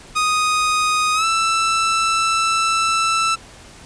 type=tone with pitch glide; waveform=sawtooth; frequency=1244.5 to 1326.1 Hz; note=D#6 to E6; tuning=0 to +10 cents; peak=-12 dBFS; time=0.15-3.36 s; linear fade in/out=20 ms; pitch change=+110 cents; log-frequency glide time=1.14-1.25 s; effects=pink hiss -42 dBFS RMS until 3.85 s + resampled to 22050 Hz